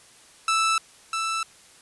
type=tone pair in turn; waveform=sawtooth; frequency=1318.5 / 1323.1 Hz; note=E6 / E6; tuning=0 / +6 cents; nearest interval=unison; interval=6 cents; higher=second; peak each=-16 / -21 dBFS; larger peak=first; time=0.48-0.78 / 1.13-1.43 s; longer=neither; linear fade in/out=2 ms; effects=white hiss -52 dBFS RMS until 1.81 s + resampled to 24000 Hz